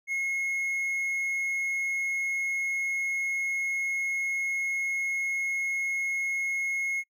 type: tone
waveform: triangle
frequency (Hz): 2166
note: C#7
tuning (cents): -41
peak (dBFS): -25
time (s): 0.07-7.04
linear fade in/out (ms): 50
effects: noise-tail reverb RT60 0.1 s tail -26 dB re dry